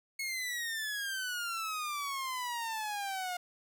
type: exponential sweep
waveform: sawtooth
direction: down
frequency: 2190 to 710 Hz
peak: -31 dBFS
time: 0.19-3.37 s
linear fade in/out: 5 ms
effects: none